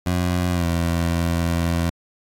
20% pulse tone with pitch glide, 88.9 to 84.54 Hz, F2 to E2, +31 to +44 cents, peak -14 dBFS, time 0.06-1.9 s, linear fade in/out 5 ms, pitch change -87 cents, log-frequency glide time 0.53-0.66 s, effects AAC 64 kbps

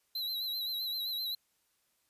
square tone with vibrato, 3986 Hz, B7, 15 cents sharp, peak -34 dBFS, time 0.15-1.35 s, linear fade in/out 5 ms, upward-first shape sine, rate 7.7 Hz, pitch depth 64 cents each way, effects white hiss -75 dBFS RMS until 2.09 s + resampled to 32000 Hz

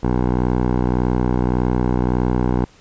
10% pulse tone with low-pass filter, 61.74 Hz, B1, in tune, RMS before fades -18 dBFS, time 0.03-2.65 s, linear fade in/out 5 ms, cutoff 900 Hz, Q 0.95, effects pink hiss -50 dBFS RMS until 2.8 s + resampled to 16000 Hz

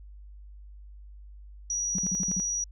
sine tone, 5800 Hz, F#8, 35 cents flat, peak -27 dBFS, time 1.7-2.64 s, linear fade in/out 2 ms
sine tone bursts, 185 Hz, F#3, in tune, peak -29 dBFS, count 6, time 1.95-2.399 s, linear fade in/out 0 ms, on 34 ms, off 49 ms
effects added 50 Hz sine -44 dBFS peak until 2.71 s

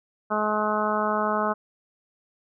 harmonic tone, 212.4 Hz, G#3, 39 cents sharp, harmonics 1 / 2 / 3 / 4 / 5 / 6 / 7, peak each -30 / -31 / -28 / -30 / -29 / -28 / -34 dBFS, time 0.3-1.54 s, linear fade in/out 20 ms, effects none

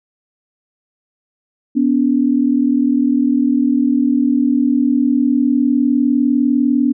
sine tone pair together, 246.9 / 286.8 Hz, B3 / D4, 0 / -41 cents, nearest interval minor third, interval 259 cents, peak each -14 dBFS, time 1.75-6.93 s, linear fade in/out 20 ms, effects none

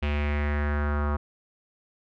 square tone with low-pass filter sweep, 73.42 Hz, D2, in tune, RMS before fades -26 dBFS, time 0.02-1.17 s, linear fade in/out 10 ms, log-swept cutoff 2700 to 1200 Hz, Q 3.6, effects none

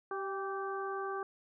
harmonic tone with a mistuned harmonic, 388.1 Hz, G4, 17 cents flat, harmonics 1 / 2 / 3 / 4, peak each -38 / -42 / -40 / -45 dBFS, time 0.11-1.23 s, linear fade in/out 2 ms, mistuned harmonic 2, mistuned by +34 cents, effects none

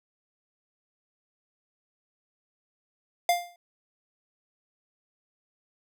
square tone with exponential decay, 700 Hz, F5, 4 cents sharp, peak -18 dBFS, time 3.29-3.56 s, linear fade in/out 2 ms, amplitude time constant 57 ms, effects none

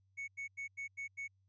triangle tone bursts, 2217 Hz, C#7, in tune, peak -38 dBFS, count 6, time 0.17-1.28 s, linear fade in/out 20 ms, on 110 ms, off 90 ms, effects added 96 Hz sine -70 dBFS peak until 1.48 s + resampled to 16000 Hz

